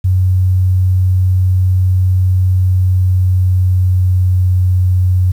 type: tone with pitch glide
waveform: sine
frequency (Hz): 92.5 to 91.54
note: F#2 to F#2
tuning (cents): 0 to -18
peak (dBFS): -8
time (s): 0.04-5.32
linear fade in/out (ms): 10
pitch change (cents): -18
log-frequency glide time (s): 2.5-4.61
effects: 7-bit